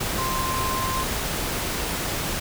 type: tone in noise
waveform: sine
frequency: 1046 Hz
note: C6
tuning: 1 cent flat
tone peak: -26 dBFS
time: 0.18-1.04 s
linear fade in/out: 10 ms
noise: pink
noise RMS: -27 dBFS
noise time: 0-2.4 s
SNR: -2 dB
effects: none